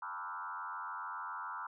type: tone with frequency modulation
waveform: sine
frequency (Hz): 1168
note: D6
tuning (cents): -10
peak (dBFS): -39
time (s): 0.02-1.67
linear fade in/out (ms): 5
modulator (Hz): 87.1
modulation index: 3.2
effects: none